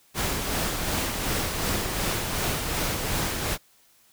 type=noise with tremolo; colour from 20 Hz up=pink; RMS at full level=-26 dBFS; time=0.14-3.58 s; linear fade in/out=50 ms; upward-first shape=sine; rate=2.7 Hz; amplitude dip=35%; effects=white hiss -60 dBFS RMS until 4.12 s